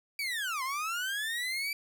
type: linear two-way sweep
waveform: 30% pulse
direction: down then up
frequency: 2335 to 1013 to 2335 Hz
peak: -29 dBFS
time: 0.19-1.73 s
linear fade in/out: 2 ms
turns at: 0.63 s
effects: none